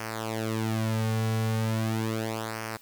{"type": "tone with flanger", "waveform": "sawtooth", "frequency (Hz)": 111.1, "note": "A2", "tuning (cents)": 17, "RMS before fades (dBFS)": -29, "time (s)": [0, 2.77], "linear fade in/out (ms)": 5, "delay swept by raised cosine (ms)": [0.26, 3.26], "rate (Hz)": 0.38, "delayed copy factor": -0.8, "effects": ["white hiss -55 dBFS RMS until 2.81 s"]}